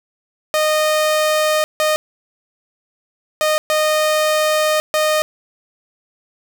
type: tone bursts at uneven times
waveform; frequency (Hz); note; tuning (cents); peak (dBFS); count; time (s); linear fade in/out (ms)
sawtooth; 616; D#5; -17; -10; 5; 0.54-1.64 / 1.8-1.96 / 3.41-3.58 / 3.7-4.8 / 4.94-5.22; 0
effects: none